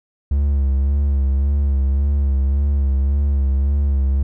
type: tone with vibrato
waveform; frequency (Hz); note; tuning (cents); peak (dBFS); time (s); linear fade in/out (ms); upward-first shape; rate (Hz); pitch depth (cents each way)
triangle; 69.3; C#2; 0; -12; 0.31-4.23; 5; sine; 1.8; 49
effects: none